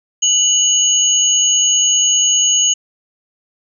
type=tone pair together; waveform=sine; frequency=2960 / 6645 Hz; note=F#7 / G#8; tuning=0 / 0 cents; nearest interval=octave + major second; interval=1400 cents; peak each=-15 / -12 dBFS; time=0.22-2.74 s; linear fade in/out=10 ms; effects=none